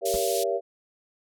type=chord; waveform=sine; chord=G diminished seventh; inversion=none; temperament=just; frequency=392 / 470.4 / 564.5 / 677.4 Hz; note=G4 / Bb4 / Db5 / Fb5; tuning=0 / +16 / +31 / +47 cents; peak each=-29 dBFS; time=0.01-0.61 s; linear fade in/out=50 ms
type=band-pass noise; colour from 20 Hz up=white; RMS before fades=-33 dBFS; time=0.05-0.44 s; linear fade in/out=10 ms; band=3000 to 13000 Hz; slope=24 dB/octave
type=noise with exponential decay; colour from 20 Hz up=brown; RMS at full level=-30 dBFS; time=0.14-0.23 s; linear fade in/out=1 ms; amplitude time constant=18 ms
effects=none